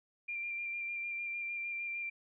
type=tone with vibrato; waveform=sine; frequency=2380 Hz; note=D7; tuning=22 cents sharp; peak=-36 dBFS; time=0.28-2.1 s; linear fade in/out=10 ms; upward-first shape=square; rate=6.6 Hz; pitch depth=15 cents each way; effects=none